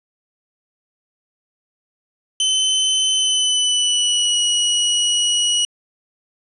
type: tone with pitch glide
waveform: sawtooth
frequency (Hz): 3051 to 2915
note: G7 to F#7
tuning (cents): -48 to -26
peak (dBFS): -12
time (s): 2.4-5.65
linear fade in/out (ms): 2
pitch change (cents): -78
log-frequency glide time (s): 3.15-4.39
effects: resampled to 24000 Hz + 9-bit

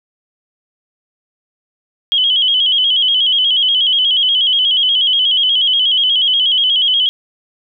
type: tone with vibrato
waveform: sine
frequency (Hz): 3136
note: G7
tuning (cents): 0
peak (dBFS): -10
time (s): 2.12-7.09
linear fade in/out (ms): 0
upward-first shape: square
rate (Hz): 8.3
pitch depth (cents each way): 67
effects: none

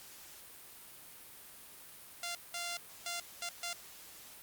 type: tone bursts at uneven times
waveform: 5% pulse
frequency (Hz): 694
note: F5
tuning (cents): -11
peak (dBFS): -26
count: 5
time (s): 2.23-2.35 / 2.54-2.77 / 3.06-3.2 / 3.42-3.49 / 3.63-3.73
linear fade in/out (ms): 2
effects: white hiss -53 dBFS RMS until 4.42 s + Opus 48 kbps

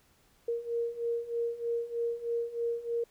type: beating tone pair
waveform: sine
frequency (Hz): 466.2 / 469.4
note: A#4 / A#4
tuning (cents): 0 / +12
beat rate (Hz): 3.2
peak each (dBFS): -35 / -32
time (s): 0.48-3.04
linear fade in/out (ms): 5
effects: pink hiss -66 dBFS RMS until 3.1 s

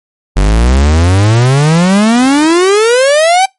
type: exponential sweep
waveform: 45% pulse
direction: up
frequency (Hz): 46.42 to 787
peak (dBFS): -5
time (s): 0.36-3.46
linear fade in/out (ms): 10
effects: noise-tail reverb RT60 0.2 s tail -25 dB re dry + MP3 48 kbps

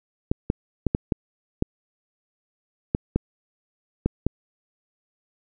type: clicks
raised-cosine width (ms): 3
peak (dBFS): -7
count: 10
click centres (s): 0.315 / 0.501 / 0.867 / 0.949 / 1.122 / 1.624 / 2.949 / 3.16 / 4.06 / 4.266
effects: none

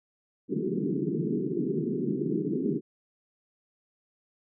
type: band-pass noise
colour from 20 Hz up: white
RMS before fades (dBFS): -29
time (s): 0.48-2.81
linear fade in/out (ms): 50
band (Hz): 140 to 420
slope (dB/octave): 96
effects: none

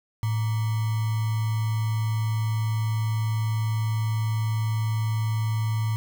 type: tone with sample-and-hold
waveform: sine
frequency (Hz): 110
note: A2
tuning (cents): 0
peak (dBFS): -22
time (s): 0.23-5.96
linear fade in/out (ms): 0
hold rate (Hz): 1050
effects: none

